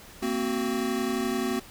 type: tone cluster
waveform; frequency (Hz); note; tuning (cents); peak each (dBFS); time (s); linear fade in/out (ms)
square; 229.1 / 260.7 / 372.5; A#3 / C4 / F#4; -30 / -6 / +12; -31; 0.22-1.6; 10
effects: pink hiss -48 dBFS RMS until 1.7 s